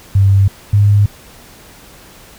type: tone pair in turn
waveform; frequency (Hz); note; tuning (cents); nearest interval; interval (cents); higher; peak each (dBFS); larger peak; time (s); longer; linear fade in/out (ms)
sine; 98 / 102.26; G2 / G#2; 0 / -26; minor second; 74; second; -6; neither; 0.15-0.48 / 0.73-1.06; neither; 5
effects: pink hiss -40 dBFS RMS until 2.38 s